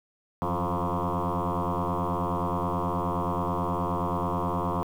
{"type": "tone with frequency modulation", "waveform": "sine", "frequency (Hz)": 435.8, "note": "A4", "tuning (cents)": -17, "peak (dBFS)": -24, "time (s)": [0.42, 4.83], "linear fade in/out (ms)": 0, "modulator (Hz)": 88.1, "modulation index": 8, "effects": ["tanh soft clip ceiling -20 dBFS", "9-bit"]}